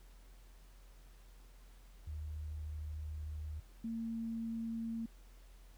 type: tone pair in turn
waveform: sine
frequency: 76.4 / 227.4 Hz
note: D#2 / A#3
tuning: -31 / -43 cents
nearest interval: octave + perfect fifth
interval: 1888 cents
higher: second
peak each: -40 / -37 dBFS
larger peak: second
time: 2.07-3.6 / 3.84-5.06 s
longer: first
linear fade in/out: 5 ms
effects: added 43 Hz sine -55 dBFS peak until 5.77 s + pink hiss -67 dBFS RMS until 5.77 s